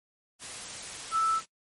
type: tone in noise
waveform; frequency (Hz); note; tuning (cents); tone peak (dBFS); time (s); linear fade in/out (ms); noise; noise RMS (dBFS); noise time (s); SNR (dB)
sine; 1318.5; E6; 0; -23; 1.11-1.41; 50; white; -40; 0.39-1.46; +14
effects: noise-tail reverb RT60 0.1 s tail -21 dB re dry + MP3 48 kbps